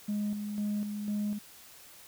sine tone with tremolo, 207.7 Hz, G#3, in tune, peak -27 dBFS, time 0.08-1.39 s, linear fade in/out 10 ms, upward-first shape square, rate 2 Hz, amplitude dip 50%, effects tanh soft clip ceiling -27 dBFS + white hiss -53 dBFS RMS until 2.07 s

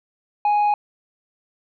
sine tone with tanh clipping, 830.6 Hz, G#5, in tune, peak -16 dBFS, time 0.45-0.74 s, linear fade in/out 2 ms, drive 3 dB, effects none

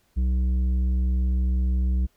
sine tone with tanh clipping, 63 Hz, B1, 35 cents sharp, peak -21 dBFS, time 0.16-2.07 s, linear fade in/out 20 ms, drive 8 dB, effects pink hiss -66 dBFS RMS until 2.16 s

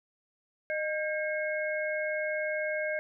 sine tone cluster, 614 / 1604 / 2171 Hz, D#5 / G6 / C#7, -23 / +39 / -37 cents, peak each -31 / -35 / -36 dBFS, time 0.7-2.99 s, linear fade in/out 0 ms, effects none

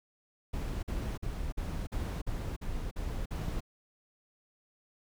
brown noise bursts, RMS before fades -35 dBFS, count 9, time 0.53-3.606 s, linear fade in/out 10 ms, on 300 ms, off 47 ms, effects none

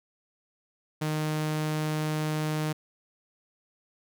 sawtooth tone, 154.1 Hz, D#3, 16 cents flat, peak -23 dBFS, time 1.01-2.73 s, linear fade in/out 10 ms, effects none

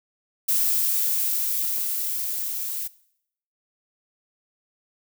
violet noise with level ramp, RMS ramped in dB -21 to -30 dBFS, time 0.48-2.88 s, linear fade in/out 10 ms, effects noise-tail reverb RT60 0.7 s tail -20 dB re dry

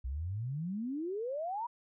sine exponential sweep, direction up, 60 to 983 Hz, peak -34 dBFS, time 0.04-1.67 s, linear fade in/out 10 ms, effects none

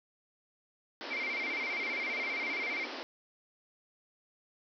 pink band-pass noise, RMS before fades -42 dBFS, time 1.01-3.03 s, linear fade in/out 0 ms, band 240 to 5400 Hz, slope 96 dB/octave
sine tone with vibrato, 2217 Hz, C#7, in tune, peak -33 dBFS, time 1.1-2.86 s, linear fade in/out 20 ms, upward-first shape square, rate 15 Hz, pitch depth 80 cents each way
effects none

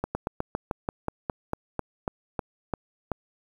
slowing click train, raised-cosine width 1 ms, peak -13 dBFS, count 15, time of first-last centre 0.04-3.117 s, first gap 110 ms, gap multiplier 1.1, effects 8-bit

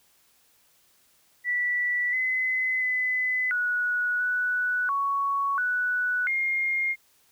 sine tone with pitch steps, 1960 / 2031 / 2012 / 1464 / 1480 / 1115 / 1480 / 2128 Hz, B6 / B6 / B6 / F#6 / F#6 / C#6 / F#6 / C7, -14 / +48 / +32 / -19 / 0 / +10 / 0 / +29 cents, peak -23 dBFS, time 1.44-6.96 s, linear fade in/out 50 ms, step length 690 ms, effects white hiss -63 dBFS RMS until 7.31 s

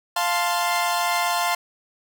sawtooth chord, F major, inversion none, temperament equal, 698.5 / 880 / 1046.5 Hz, F5 / A5 / C6, 0 / 0 / 0 cents, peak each -20 / -23 / -21 dBFS, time 0.16-1.55 s, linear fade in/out 5 ms, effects none

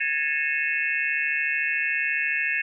sine tone cluster, 1667 / 1801 / 2180 / 2526 / 2679 Hz, G#6 / A6 / C#7 / D#7 / E7, +6 / +40 / -29 / +26 / +27 cents, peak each -29 dBFS, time 0-2.62 s, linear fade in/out 10 ms, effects none

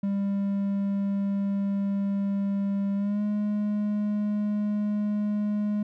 triangle tone with pitch glide, 198.8 to 208.3 Hz, G3 to G#3, +25 to +5 cents, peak -22 dBFS, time 0.03-5.83 s, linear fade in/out 5 ms, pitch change +80 cents, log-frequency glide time 2.95-3.22 s, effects none

